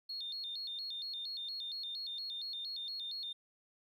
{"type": "tone with vibrato", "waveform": "triangle", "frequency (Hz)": 3951, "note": "B7", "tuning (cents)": 0, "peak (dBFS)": -36, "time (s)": [0.09, 3.33], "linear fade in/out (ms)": 10, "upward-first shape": "square", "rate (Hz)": 4.3, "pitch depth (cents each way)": 150, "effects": ["tanh soft clip ceiling -37 dBFS"]}